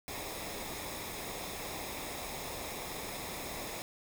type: noise with comb filter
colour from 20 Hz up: pink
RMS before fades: -41 dBFS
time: 0.08-3.82 s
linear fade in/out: 0 ms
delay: 0.67 ms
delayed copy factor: -0.55
effects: none